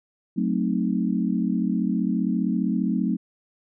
sine chord, F# diminished seventh, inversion none, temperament equal with one note detuned, 185 / 220 / 260.3 / 311.1 Hz, F#3 / A3 / C4 / Eb4, 0 / 0 / -9 / 0 cents, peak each -25 / -25 / -27 / -30 dBFS, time 0.36-3.17 s, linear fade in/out 20 ms, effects none

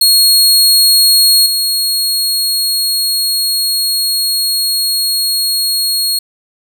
sawtooth tone with level steps, 4300 Hz, C8, 47 cents sharp, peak -3 / -9 dBFS, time 0.01-6.19 s, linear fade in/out 5 ms, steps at 1.46 s, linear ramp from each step 2 ms, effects none

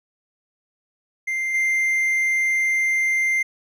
triangle tone with level steps, 2093 Hz, C7, in tune, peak -20 / -16 dBFS, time 1.27-3.43 s, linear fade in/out 10 ms, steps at 1.54 s, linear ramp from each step 5 ms, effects none

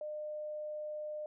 sine tone, 605 Hz, D#5, 49 cents flat, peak -38 dBFS, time 0.01-1.26 s, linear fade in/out 2 ms, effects none

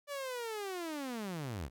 sawtooth linear sweep, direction down, 585 to 56.3 Hz, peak -34 dBFS, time 0.07-1.7 s, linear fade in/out 50 ms, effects none

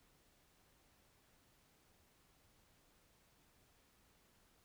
silence, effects pink hiss -72 dBFS RMS until 4.64 s

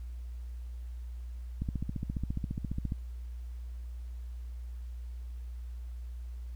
click train, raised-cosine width 5 ms, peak -21 dBFS, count 20, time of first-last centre 1.62-2.921 s, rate 14.6 Hz, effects added 60 Hz sine -38 dBFS peak until 6.55 s + pink hiss -66 dBFS RMS until 6.55 s

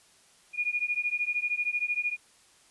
sine beating tone pair, 2434 / 2447 Hz, D#7 / D#7, -39 / -29 cents, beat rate 13 Hz, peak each -30 dBFS, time 0.53-2.17 s, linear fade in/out 50 ms, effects white hiss -60 dBFS RMS until 2.7 s + resampled to 24000 Hz

